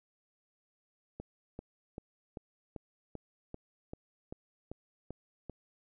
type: click train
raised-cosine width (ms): 2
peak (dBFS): -28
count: 12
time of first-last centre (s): 1.2-5.497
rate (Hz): 2.56
effects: none